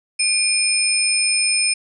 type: tone cluster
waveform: sine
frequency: 2425 / 5190 / 9000 Hz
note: D#7 / E8 / C#9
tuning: -45 / -28 / +25 cents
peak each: -20 dBFS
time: 0.19-1.74 s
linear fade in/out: 10 ms
effects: none